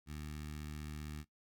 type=tone with notch filter; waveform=15% pulse; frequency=75.4 Hz; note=D2; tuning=46 cents sharp; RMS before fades=-45 dBFS; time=0.06-1.25 s; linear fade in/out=50 ms; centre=610 Hz; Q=0.59; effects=noise-tail reverb RT60 0.1 s tail -17 dB re dry